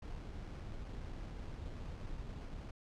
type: noise with sample-and-hold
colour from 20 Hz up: brown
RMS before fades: -45 dBFS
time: 0.02-2.71 s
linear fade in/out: 5 ms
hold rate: 3675 Hz
effects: low-pass 6000 Hz 12 dB/octave